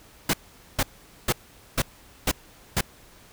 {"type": "noise bursts", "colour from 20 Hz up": "pink", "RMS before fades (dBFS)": -22, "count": 6, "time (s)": [0.29, 2.81], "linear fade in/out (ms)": 5, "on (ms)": 45, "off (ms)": 450, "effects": ["pink hiss -52 dBFS RMS until 3.32 s"]}